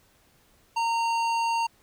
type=tone with hard clipping; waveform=sine; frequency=921 Hz; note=A#5; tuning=21 cents flat; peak=-25 dBFS; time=0.76-1.67 s; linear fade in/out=10 ms; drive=13 dB; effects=pink hiss -62 dBFS RMS until 1.82 s